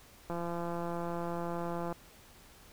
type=click train; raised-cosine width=1 ms; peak=-24 dBFS; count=279; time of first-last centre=0.3-1.926 s; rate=171 Hz; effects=pink hiss -57 dBFS RMS until 2.72 s